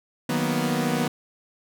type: chord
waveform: sawtooth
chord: B major seventh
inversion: first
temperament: equal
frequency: 155.56 / 185 / 233.1 / 246.9 Hz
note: D#3 / F#3 / A#3 / B3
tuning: 0 / 0 / 0 / 0 cents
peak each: -24 / -26 / -25 / -22 dBFS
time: 0.29-1.08 s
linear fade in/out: 5 ms
effects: none